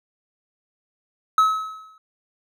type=tone with exponential decay; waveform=triangle; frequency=1287 Hz; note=E6; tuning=42 cents flat; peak=-9 dBFS; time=1.38-1.98 s; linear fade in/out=2 ms; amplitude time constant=130 ms; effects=none